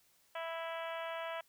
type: harmonic tone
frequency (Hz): 329.6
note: E4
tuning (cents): 0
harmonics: 2 / 3 / 4 / 5 / 6 / 7 / 8 / 9 / 10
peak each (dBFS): -41 / -45 / -47 / -49 / -51 / -52 / -53 / -54 / -55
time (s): 0.35-1.41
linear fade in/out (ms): 5
effects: white hiss -70 dBFS RMS until 1.48 s